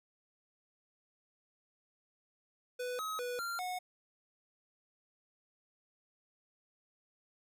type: tone with pitch steps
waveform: square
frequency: 496 / 1273 / 491 / 1384 / 730 Hz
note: B4 / D#6 / B4 / F6 / F#5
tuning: +7 / +39 / -10 / -16 / -24 cents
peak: -37 dBFS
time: 2.79-3.79 s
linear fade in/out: 10 ms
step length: 200 ms
effects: none

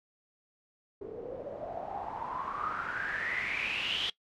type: noise with low-pass filter sweep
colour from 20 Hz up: white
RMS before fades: -36 dBFS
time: 1.01-4.1 s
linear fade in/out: 5 ms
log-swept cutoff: 410 to 3300 Hz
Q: 9.3
effects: noise-tail reverb RT60 0.1 s tail -20 dB re dry

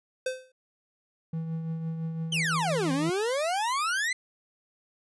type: tone with exponential decay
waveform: square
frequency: 515 Hz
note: C5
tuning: 28 cents flat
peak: -25 dBFS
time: 0.26-0.52 s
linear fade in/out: 5 ms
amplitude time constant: 55 ms
type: tone with tremolo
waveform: triangle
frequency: 162.5 Hz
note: E3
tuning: 24 cents flat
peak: -26 dBFS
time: 1.33-3.1 s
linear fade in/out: 5 ms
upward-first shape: triangle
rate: 5.9 Hz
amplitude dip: 45%
type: exponential two-way sweep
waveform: 40% pulse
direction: down then up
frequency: 3191 to 257.3 to 2076 Hz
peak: -25 dBFS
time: 2.32-4.13 s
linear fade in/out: 5 ms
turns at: 2.92 s
effects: resampled to 24000 Hz

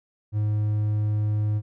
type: tone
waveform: triangle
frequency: 105.7 Hz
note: G#2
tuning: 31 cents sharp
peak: -19 dBFS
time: 0.32-1.62 s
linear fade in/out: 50 ms
effects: none

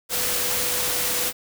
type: tone in noise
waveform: sine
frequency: 493.9 Hz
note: B4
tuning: in tune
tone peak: -35 dBFS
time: 0.09-1.33 s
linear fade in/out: 50 ms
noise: white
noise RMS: -24 dBFS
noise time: 0.09-1.33 s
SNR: -14 dB
effects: none

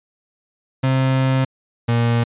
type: tone pair in turn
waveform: 35% pulse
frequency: 132 / 117.6 Hz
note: C3 / A#2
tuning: +16 / +16 cents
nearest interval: major second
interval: 200 cents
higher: first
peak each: -13 dBFS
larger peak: neither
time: 0.83-1.45 / 1.88-2.24 s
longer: first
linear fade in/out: 10 ms
effects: resampled to 8000 Hz

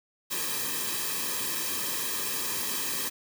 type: noise with comb filter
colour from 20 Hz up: white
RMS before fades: -31 dBFS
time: 0.3-3.1 s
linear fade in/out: 20 ms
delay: 1.4 ms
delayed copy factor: -0.9
effects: none

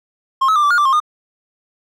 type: tone with pitch steps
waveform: triangle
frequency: 1068 / 1287 / 1191 / 1163 / 1424 / 1174 / 1069 / 1221 Hz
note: C6 / E6 / D6 / D6 / F6 / D6 / C6 / D#6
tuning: +35 / -42 / +24 / -17 / +33 / -1 / +37 / -33 cents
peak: -9 dBFS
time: 0.41-1.002 s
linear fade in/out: 10 ms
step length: 74 ms
effects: none

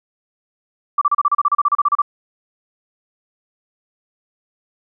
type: tone bursts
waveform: sine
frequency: 1165 Hz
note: D6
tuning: 14 cents flat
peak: -11 dBFS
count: 16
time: 0.98-2.019 s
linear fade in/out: 5 ms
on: 34 ms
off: 33 ms
effects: none

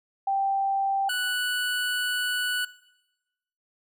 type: tone pair in turn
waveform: sine / 25% pulse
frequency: 784 / 1480 Hz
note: G5 / F#6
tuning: 0 / 0 cents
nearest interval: major seventh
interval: 1100 cents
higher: second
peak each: -22 dBFS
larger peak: neither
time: 0.27-1.09 / 1.09-2.65 s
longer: second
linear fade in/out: 5 ms
effects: noise-tail reverb RT60 1.0 s tail -19 dB re dry

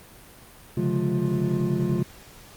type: tone cluster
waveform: triangle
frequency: 134.2 / 144.6 / 175.7 / 210.9 / 352.5 Hz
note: C3 / D3 / F3 / G#3 / F4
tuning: +44 / -27 / +11 / +27 / +16 cents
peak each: -26 / -27 / -26 / -26 / -26 dBFS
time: 0.77-2.03 s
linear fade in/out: 5 ms
effects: pink hiss -48 dBFS RMS until 2.56 s + Opus 32 kbps

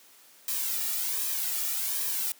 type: noise with flanger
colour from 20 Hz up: blue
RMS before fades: -30 dBFS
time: 0.48-2.32 s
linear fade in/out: 2 ms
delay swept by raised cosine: 1.4 to 1.94 ms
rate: 1.3 Hz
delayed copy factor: -0.65
effects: white hiss -56 dBFS RMS until 2.39 s + high-pass 200 Hz 12 dB/octave

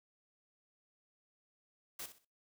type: noise with echo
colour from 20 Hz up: white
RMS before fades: -44 dBFS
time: 1.99-2.06 s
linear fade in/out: 5 ms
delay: 63 ms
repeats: 3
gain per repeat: -11 dB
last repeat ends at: 2.249 s
effects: noise-tail reverb RT60 0.3 s tail -23 dB re dry

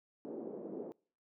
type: band-pass noise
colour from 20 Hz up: white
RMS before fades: -44 dBFS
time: 0.25-0.92 s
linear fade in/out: 0 ms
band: 240 to 460 Hz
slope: 24 dB/octave
effects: noise-tail reverb RT60 0.5 s tail -26 dB re dry

